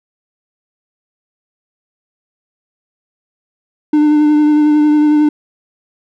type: tone with vibrato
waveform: triangle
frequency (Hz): 300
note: D4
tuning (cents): +37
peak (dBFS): -5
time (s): 3.93-5.29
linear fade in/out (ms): 5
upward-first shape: triangle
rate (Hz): 11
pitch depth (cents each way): 21
effects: none